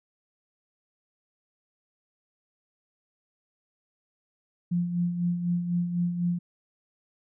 sine tone with tremolo, 174.61 Hz, F3, in tune, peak -22 dBFS, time 4.71-6.39 s, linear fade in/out 10 ms, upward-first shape sine, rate 4 Hz, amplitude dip 55%, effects none

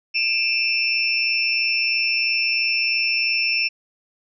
sine tone cluster, 2395 / 2623 / 2746 / 5380 Hz, D7 / E7 / F7 / E8, +33 / -9 / -30 / +34 cents, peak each -27 / -21 / -29 / -23 dBFS, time 0.14-3.69 s, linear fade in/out 20 ms, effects none

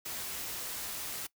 white noise, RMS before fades -39 dBFS, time 0.05-1.27 s, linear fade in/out 10 ms, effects noise-tail reverb RT60 0.1 s tail -20 dB re dry

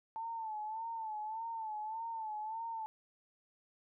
sine tone with vibrato, 883 Hz, A5, 6 cents sharp, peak -38 dBFS, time 0.16-2.86 s, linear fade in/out 0 ms, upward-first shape sine, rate 1.7 Hz, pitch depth 71 cents each way, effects none

